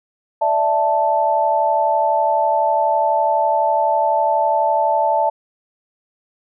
sine chord, D suspended second, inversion none, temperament equal, 587.3 / 659.3 / 880 Hz, D5 / E5 / A5, 0 / 0 / 0 cents, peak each -21 / -19 / -16 dBFS, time 0.41-5.3 s, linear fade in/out 10 ms, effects none

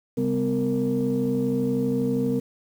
sine tone cluster, 135.2 / 199.7 / 252.2 / 462.3 Hz, C#3 / G3 / B3 / A#4, -43 / +32 / +36 / -14 cents, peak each -29 / -28 / -23 / -26 dBFS, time 0.17-2.4 s, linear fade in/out 10 ms, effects tanh soft clip ceiling -14 dBFS + 8-bit

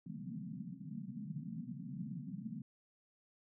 white band-pass noise, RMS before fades -45 dBFS, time 0.06-2.62 s, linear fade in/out 5 ms, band 130 to 250 Hz, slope 96 dB/octave, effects none

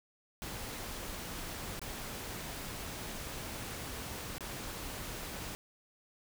pink noise with dropouts, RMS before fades -42 dBFS, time 0.42-5.55 s, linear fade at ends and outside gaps 0 ms, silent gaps 1.794-1.816 / 4.382-4.407 s, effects none

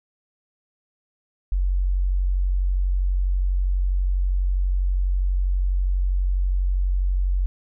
sine tone, 46.13 Hz, F#1, 4 cents flat, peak -18 dBFS, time 1.52-7.46 s, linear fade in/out 0 ms, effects none

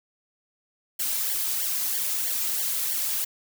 blue noise with flanger, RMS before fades -27 dBFS, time 0.99-3.25 s, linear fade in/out 10 ms, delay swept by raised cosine 0.78 to 2.78 ms, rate 3.1 Hz, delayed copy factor -0.8, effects none

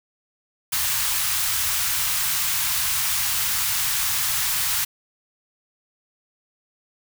white band-stop noise, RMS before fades -23 dBFS, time 0.72-4.85 s, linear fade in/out 10 ms, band 140 to 910 Hz, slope 24 dB/octave, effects none

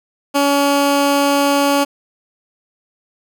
15% pulse tone, 282.6 Hz, C#4, 34 cents sharp, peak -6 dBFS, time 0.34-1.85 s, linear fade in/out 20 ms, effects none

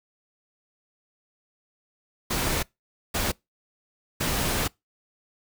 pink noise bursts at uneven times, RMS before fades -26 dBFS, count 3, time 2.3-2.63 / 3.14-3.32 / 4.2-4.68 s, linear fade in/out 10 ms, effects noise-tail reverb RT60 0.2 s tail -25 dB re dry

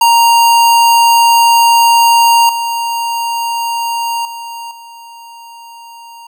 square tone with level steps, 932.3 Hz, A#5, in tune, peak -6 / -15 / -24 / -32 dBFS, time 0.01-6.27 s, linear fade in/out 5 ms, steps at 2.49 / 4.25 / 4.71 s, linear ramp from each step 2 ms, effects none

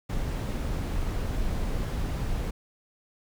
brown noise, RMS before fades -29 dBFS, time 0.09-2.51 s, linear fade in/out 10 ms, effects none

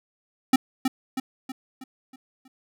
square tone with echo, 261.6 Hz, C4, in tune, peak -14 dBFS, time 0.53-0.56 s, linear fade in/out 5 ms, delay 320 ms, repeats 6, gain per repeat -6 dB, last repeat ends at 2.48 s, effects none

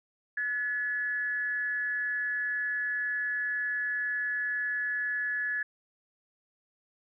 sine tone with amplitude modulation, 1708 Hz, G#6, 48 cents sharp, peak -26 dBFS, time 0.37-5.63 s, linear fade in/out 5 ms, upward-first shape sine, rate 242 Hz, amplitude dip 50%, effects none

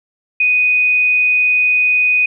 sine tone, 2489 Hz, D#7, in tune, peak -10 dBFS, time 0.4-2.26 s, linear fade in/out 5 ms, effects none

